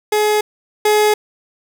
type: tone pair in turn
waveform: 30% pulse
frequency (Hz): 422.7 / 422.7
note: G#4 / G#4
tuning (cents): +31 / +31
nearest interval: unison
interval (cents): 0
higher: neither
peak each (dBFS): -10 / -8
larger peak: second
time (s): 0.12-0.41 / 0.85-1.14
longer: neither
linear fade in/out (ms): 5
effects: none